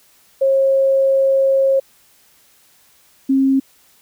sine tone pair in turn, 540 / 268.8 Hz, C#5 / C4, -45 / +47 cents, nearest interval octave, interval 1208 cents, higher first, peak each -11 dBFS, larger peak neither, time 0.41-1.8 / 3.29-3.6 s, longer first, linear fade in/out 10 ms, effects white hiss -53 dBFS RMS until 4.01 s

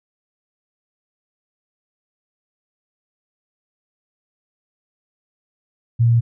sine tone, 117.1 Hz, A#2, 8 cents sharp, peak -11 dBFS, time 5.99-6.21 s, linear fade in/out 20 ms, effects none

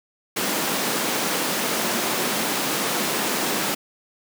pink high-pass noise, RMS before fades -24 dBFS, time 0.36-3.75 s, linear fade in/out 10 ms, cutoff 190 Hz, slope 24 dB/octave, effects none

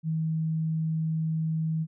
sine tone, 159.7 Hz, D#3, 45 cents sharp, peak -25 dBFS, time 0.03-1.87 s, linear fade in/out 50 ms, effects none

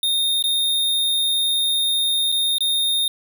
square tone with dropouts, 3679 Hz, A#7, 24 cents flat, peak -18 dBFS, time 0.03-3.08 s, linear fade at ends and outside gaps 2 ms, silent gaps 0.425-0.439 / 2.319-2.323 / 2.583-2.606 s, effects none

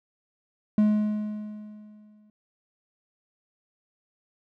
triangle tone with exponential decay, 211.4 Hz, G#3, 31 cents sharp, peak -14 dBFS, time 0.78-2.3 s, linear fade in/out 2 ms, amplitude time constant 330 ms, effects none

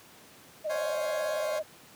sine tone with vibrato, 616 Hz, D#5, 17 cents flat, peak -29 dBFS, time 0.64-1.63 s, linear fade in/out 20 ms, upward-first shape sine, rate 18 Hz, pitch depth 58 cents each way
20% pulse chord, Db major seventh, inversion third, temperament equal, 523.3 / 554.4 / 698.5 / 830.6 Hz, C5 / Db5 / F5 / Ab5, 0 / 0 / 0 / 0 cents, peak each -33 / -34 / -38 / -38 dBFS, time 0.69-1.6 s, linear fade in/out 20 ms
effects pink hiss -53 dBFS RMS until 1.95 s + high-pass 150 Hz 12 dB/octave

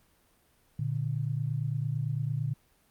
sine tone pair together, 117.99 / 146.9 Hz, A#2 / D3, +21 / +1 cents, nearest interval major third, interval 380 cents, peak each -31 / -31 dBFS, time 0.79-2.54 s, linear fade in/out 5 ms, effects pink hiss -66 dBFS RMS until 2.9 s + Opus 32 kbps

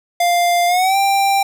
square tone with pitch glide, 698.5 to 788.6 Hz, F5 to G5, 0 to +10 cents, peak -13 dBFS, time 0.2-1.43 s, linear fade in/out 5 ms, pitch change +210 cents, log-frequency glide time 0.67-0.97 s, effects none

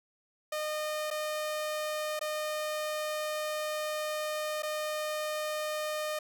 sawtooth tone with dropouts, 611 Hz, D#5, 32 cents flat, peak -28 dBFS, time 0.52-6.19 s, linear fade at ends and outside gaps 5 ms, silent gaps 1.104-1.11 / 2.193-2.211 / 4.623-4.631 s, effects none

